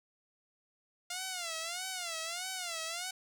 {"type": "tone with vibrato", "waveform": "5% pulse", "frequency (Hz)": 698.5, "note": "F5", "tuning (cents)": 0, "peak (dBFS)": -25, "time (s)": [1.1, 3.11], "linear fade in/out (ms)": 5, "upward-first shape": "sine", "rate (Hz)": 1.6, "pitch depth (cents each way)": 140, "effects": []}